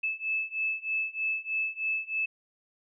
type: beating tone pair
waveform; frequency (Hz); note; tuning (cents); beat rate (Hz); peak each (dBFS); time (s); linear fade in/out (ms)
sine; 2613 / 2616.2; E7 / E7; -16 / -14; 3.2; -32 / -31; 0.03-2.26; 10
effects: none